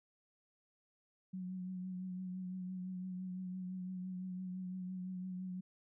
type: tone with vibrato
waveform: sine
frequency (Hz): 184.2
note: F#3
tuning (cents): -7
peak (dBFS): -40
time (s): 1.33-5.61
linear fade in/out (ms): 10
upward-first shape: triangle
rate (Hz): 5.9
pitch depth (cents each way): 34
effects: none